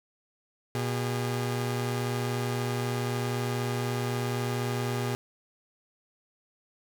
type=tone pair together; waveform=sawtooth; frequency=120.82 / 406.4 Hz; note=B2 / G#4; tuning=-38 / -38 cents; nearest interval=octave + major sixth; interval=2100 cents; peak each=-25 / -30 dBFS; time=0.75-5.15 s; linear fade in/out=0 ms; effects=none